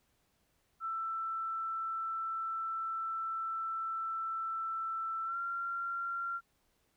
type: tone with pitch glide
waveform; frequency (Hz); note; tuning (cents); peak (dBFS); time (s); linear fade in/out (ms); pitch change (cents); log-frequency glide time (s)
sine; 1331 to 1376.3; E6 to F6; +16 to -26; -34; 0.8-6.41; 50; +58; 5.25-5.37
effects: pink hiss -75 dBFS RMS until 6.96 s